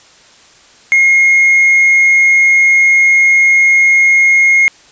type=tone with hard clipping; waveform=sine; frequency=2148 Hz; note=C7; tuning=45 cents sharp; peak=-6 dBFS; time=0.92-4.68 s; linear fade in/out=0 ms; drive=2 dB; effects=white hiss -43 dBFS RMS until 4.91 s + resampled to 16000 Hz